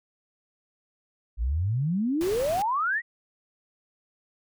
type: exponential sweep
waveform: sine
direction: up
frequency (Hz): 51.91 to 1975.5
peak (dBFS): -23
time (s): 1.37-3.02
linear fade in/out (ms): 50
type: noise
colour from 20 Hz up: pink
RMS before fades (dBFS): -37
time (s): 2.21-2.62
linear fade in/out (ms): 0
effects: none